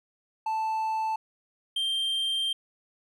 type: tone pair in turn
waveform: triangle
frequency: 880 / 3165 Hz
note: A5 / G7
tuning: 0 / +16 cents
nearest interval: octave + minor seventh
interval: 2216 cents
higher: second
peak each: -24 dBFS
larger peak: neither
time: 0.46-1.16 / 1.76-2.53 s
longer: second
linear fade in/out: 5 ms
effects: none